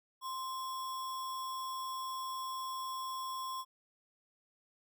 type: tone with sample-and-hold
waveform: sine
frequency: 1046 Hz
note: C6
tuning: 1 cent flat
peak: -37 dBFS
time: 0.21-3.65 s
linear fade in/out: 50 ms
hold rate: 4410 Hz
effects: none